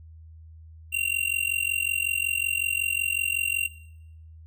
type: tone with amplitude modulation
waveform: square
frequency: 2759 Hz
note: F7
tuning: 22 cents flat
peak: -21 dBFS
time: 0.92-3.68 s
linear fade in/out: 20 ms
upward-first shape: sine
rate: 45.4 Hz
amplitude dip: 90%
effects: noise-tail reverb RT60 0.8 s tail -18 dB re dry + added 80 Hz sine -44 dBFS peak until 4.46 s

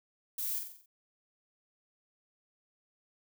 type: noise with echo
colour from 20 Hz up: violet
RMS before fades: -36 dBFS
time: 0.38-0.59 s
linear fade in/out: 5 ms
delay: 45 ms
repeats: 6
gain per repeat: -5 dB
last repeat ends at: 0.86 s
effects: none

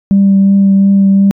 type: tone with vibrato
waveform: sine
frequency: 196.4 Hz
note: G3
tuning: 4 cents sharp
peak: -3 dBFS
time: 0.11-1.31 s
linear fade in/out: 0 ms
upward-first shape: triangle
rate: 2.8 Hz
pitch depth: 14 cents each way
effects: tanh soft clip ceiling -1 dBFS

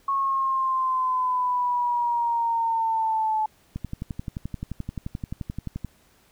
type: exponential sweep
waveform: sine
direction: down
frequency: 1100 to 863 Hz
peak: -21 dBFS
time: 0.08-3.46 s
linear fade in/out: 5 ms
type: click train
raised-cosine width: 5 ms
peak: -18 dBFS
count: 25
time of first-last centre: 3.76-5.847 s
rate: 11.5 Hz
effects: pink hiss -60 dBFS RMS until 6.31 s

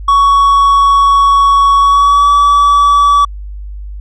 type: tone with pitch glide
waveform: triangle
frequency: 1119 to 1147.1 Hz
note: C#6 to D6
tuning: +16 to -41 cents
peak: -3 dBFS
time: 0.08-3.25 s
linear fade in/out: 5 ms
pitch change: +43 cents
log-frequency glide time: 1.79-2.3 s
effects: added 50 Hz sine -22 dBFS peak until 4 s + resampled to 22050 Hz

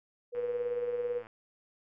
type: tone with tremolo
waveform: sine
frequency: 484.8 Hz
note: B4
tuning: 32 cents flat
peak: -28 dBFS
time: 0.32-1.23 s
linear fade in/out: 50 ms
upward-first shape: sine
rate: 18 Hz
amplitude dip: 50%
type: click train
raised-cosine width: 0.5 ms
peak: -36 dBFS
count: 103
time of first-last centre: 0.35-1.269 s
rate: 111 Hz
effects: none

